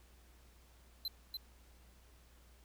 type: tone with echo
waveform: square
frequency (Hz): 4070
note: C8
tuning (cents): -49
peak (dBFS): -37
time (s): 1.05-1.08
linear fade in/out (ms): 2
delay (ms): 290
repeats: 1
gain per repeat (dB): -3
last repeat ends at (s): 1.37
effects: added 60 Hz sine -61 dBFS peak until 2.64 s + pink hiss -67 dBFS RMS until 2.64 s